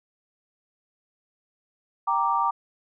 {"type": "chord", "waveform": "sine", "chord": "G minor", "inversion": "none", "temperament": "equal", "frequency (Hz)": [784, 932.3, 1174.7], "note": ["G5", "Bb5", "D6"], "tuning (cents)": [0, 0, 0], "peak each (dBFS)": [-28, -24, -24], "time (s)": [2.07, 2.51], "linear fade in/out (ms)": 10, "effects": []}